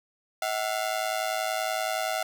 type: ring-modulated tone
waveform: sawtooth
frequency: 696 Hz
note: F5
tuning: 6 cents flat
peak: -20 dBFS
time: 0.42-2.23 s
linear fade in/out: 2 ms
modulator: 55.3 Hz
effects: none